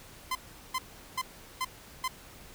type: tone bursts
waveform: sawtooth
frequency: 1031 Hz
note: C6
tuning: 26 cents flat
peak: -25 dBFS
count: 5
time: 0.31-2.08 s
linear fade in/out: 5 ms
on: 42 ms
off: 390 ms
effects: pink hiss -51 dBFS RMS until 2.54 s